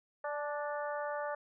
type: harmonic tone with a mistuned harmonic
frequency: 293.7 Hz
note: D4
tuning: in tune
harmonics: 2 / 3 / 4 / 5 / 6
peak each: -37 / -41 / -43 / -45 / -47 dBFS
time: 0.24-1.35 s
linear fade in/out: 5 ms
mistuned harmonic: 3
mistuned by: -22 cents
effects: none